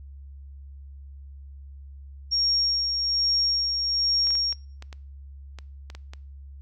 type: tone with tremolo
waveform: sine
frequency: 5560 Hz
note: F8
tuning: 9 cents flat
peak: -19 dBFS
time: 2.31-4.54 s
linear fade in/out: 20 ms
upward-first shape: sine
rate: 1.2 Hz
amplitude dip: 40%
type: clicks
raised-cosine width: 0.2 ms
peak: -24 dBFS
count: 10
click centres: 4.271 / 4.306 / 4.353 / 4.526 / 4.824 / 4.928 / 5.587 / 5.901 / 5.95 / 6.135 s
effects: noise-tail reverb RT60 0.5 s tail -23 dB re dry + added 69 Hz sine -40 dBFS peak until 6.61 s